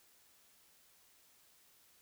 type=silence; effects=white hiss -67 dBFS RMS until 2.01 s